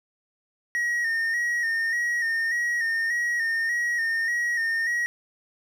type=tone with vibrato; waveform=triangle; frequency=1864.7 Hz; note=A#6; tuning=in tune; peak=-21 dBFS; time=0.75-5.06 s; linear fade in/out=0 ms; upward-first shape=square; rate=1.7 Hz; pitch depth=37 cents each way; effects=none